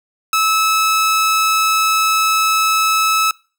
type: tone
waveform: sawtooth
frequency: 1300 Hz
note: E6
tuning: 24 cents flat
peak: -9 dBFS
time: 0.33-3.31 s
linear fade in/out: 2 ms
effects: noise-tail reverb RT60 0.4 s tail -25 dB re dry